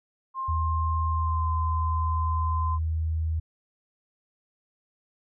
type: tone with pitch glide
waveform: sine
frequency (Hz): 1058 to 1031.4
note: C6 to C6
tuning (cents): +19 to -25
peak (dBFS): -28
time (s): 0.34-2.79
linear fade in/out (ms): 50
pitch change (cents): -44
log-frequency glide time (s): 1.09-1.5
type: tone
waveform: sine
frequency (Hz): 80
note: D#2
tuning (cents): +49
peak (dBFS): -24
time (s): 0.48-3.4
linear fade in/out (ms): 10
effects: none